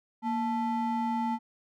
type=ring-modulated tone; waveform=triangle; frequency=554.4 Hz; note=C#5; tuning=in tune; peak=-22 dBFS; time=0.22-1.39 s; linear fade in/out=50 ms; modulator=321 Hz; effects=none